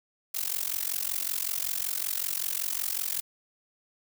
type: noise with amplitude modulation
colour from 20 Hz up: blue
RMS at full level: -27 dBFS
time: 0.34-3.21 s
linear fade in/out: 10 ms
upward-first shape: sine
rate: 45.3 Hz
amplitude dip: 95%
effects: none